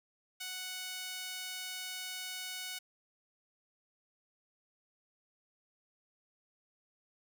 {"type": "tone with high-pass filter", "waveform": "sawtooth", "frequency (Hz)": 740, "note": "F#5", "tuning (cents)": 0, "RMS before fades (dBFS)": -42, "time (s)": [0.4, 2.79], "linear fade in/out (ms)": 10, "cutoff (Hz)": 2600, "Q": 0.89, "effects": []}